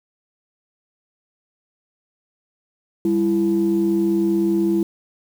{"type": "tone pair together", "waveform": "sine", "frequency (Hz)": [198.6, 334.3], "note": ["G3", "E4"], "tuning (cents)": [23, 24], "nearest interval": "major sixth", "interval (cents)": 901, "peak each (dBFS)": [-20, -16], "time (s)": [3.05, 4.83], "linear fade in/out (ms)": 2, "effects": ["tanh soft clip ceiling -10 dBFS", "7-bit"]}